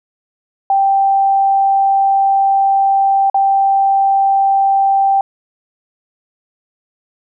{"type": "tone with dropouts", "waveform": "sine", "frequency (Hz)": 784, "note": "G5", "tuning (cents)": 0, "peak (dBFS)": -9, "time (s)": [0.7, 5.21], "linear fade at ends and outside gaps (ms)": 2, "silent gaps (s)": [3.299, 3.344], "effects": []}